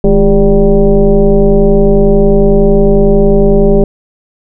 sine tone with frequency modulation, 212.5 Hz, G#3, 40 cents sharp, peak -3 dBFS, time 0.04-3.84 s, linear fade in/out 2 ms, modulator 187 Hz, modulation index 1.7, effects none

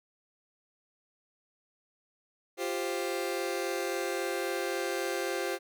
sawtooth chord, F suspended second, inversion none, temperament just, 349.2 / 392.9 / 523.8 Hz, F4 / G4 / C5, 0 / +4 / +2 cents, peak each -31 dBFS, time 2.57-5.59 s, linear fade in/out 50 ms, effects none

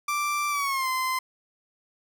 30% pulse tone with pitch glide, 1174.7 to 1034.5 Hz, D6 to C6, 0 to -20 cents, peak -22 dBFS, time 0.08-1.19 s, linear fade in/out 5 ms, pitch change -220 cents, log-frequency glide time 0.5-0.88 s, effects none

